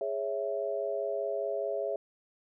sine chord, C# minor, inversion second, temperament equal, 415.3 / 554.4 / 659.3 Hz, G#4 / C#5 / E5, 0 / 0 / 0 cents, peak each -35 / -34 / -34 dBFS, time 0.01-1.96 s, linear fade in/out 2 ms, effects none

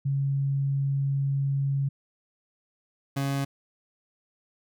sine / 30% pulse tone pair in turn, 138.3 / 138.3 Hz, C#3 / C#3, -4 / -4 cents, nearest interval unison, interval 0 cents, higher neither, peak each -23 dBFS, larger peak neither, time 0.05-1.89 / 3.16-3.45 s, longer first, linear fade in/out 10 ms, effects none

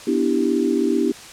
sine chord, E minor seventh, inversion second, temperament equal, 246.9 / 293.7 / 329.6 / 392 Hz, B3 / D4 / E4 / G4, 0 / 0 / 0 / 0 cents, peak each -22 dBFS, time 0.07-1.12 s, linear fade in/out 5 ms, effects white hiss -39 dBFS RMS until 1.32 s + low-pass 8000 Hz 12 dB/octave

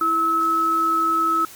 sine tone pair together, 329.4 / 1295 Hz, E4 / E6, -1 / -31 cents, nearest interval 2 octaves, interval 2370 cents, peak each -27 / -17 dBFS, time 0.01-1.45 s, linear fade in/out 2 ms, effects white hiss -42 dBFS RMS until 1.55 s + Opus 24 kbps

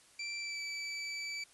25% pulse tone with pitch glide, 2345 to 2310 Hz, D7 to D7, -3 to -29 cents, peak -34 dBFS, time 0.19-1.44 s, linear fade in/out 5 ms, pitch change -26 cents, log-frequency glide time 0.37-0.6 s, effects white hiss -62 dBFS RMS until 1.53 s + resampled to 24000 Hz

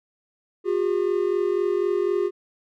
triangle tone pair together, 359.7 / 403.7 Hz, F#4 / G#4, -49 / -49 cents, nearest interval major second, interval 200 cents, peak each -21 / -21 dBFS, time 0.64-2.31 s, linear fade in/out 50 ms, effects none

